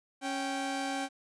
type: tone pair together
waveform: sawtooth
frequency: 275.3 / 779.6 Hz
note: C#4 / G5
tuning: -12 / -10 cents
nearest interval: octave + tritone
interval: 1802 cents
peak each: -31 / -31 dBFS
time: 0.21-1.09 s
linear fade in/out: 50 ms
effects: resampled to 22050 Hz + 11-bit